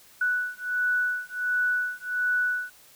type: beating tone pair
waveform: sine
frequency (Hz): 1480 / 1481.4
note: F#6 / F#6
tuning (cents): 0 / +2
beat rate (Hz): 1.4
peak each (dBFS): -27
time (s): 0.21-2.7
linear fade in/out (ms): 5
effects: white hiss -54 dBFS RMS until 2.95 s